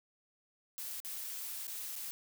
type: noise with dropouts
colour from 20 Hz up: blue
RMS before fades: -42 dBFS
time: 0.78-2.11 s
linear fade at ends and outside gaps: 0 ms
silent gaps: 1.002-1.048 / 1.669-1.679 / 1.955-1.961 s
effects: none